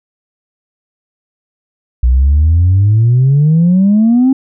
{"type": "exponential sweep", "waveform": "sine", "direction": "up", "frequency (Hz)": [59.3, 269.6], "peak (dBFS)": -4, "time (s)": [2.03, 4.33], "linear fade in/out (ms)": 5, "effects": ["tanh soft clip ceiling -3 dBFS"]}